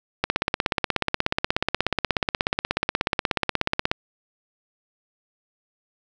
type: click train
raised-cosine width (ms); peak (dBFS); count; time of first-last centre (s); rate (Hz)
0.3; -4; 62; 0.24-3.915; 16.6
effects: none